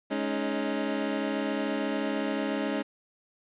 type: chord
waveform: 25% pulse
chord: Ab suspended fourth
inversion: none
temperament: equal with one note detuned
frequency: 210.3 / 277.2 / 311.1 Hz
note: Ab3 / Db4 / Eb4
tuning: +22 / 0 / 0 cents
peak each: -29 / -27 / -30 dBFS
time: 0.1-2.83 s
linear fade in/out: 20 ms
effects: resampled to 8000 Hz + 10-bit